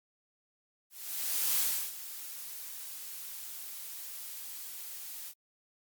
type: noise with ADSR envelope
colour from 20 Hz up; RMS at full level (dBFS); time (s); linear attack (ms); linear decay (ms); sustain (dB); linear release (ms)
blue; -28; 0.9-5.34; 690; 330; -15; 55
effects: Opus 48 kbps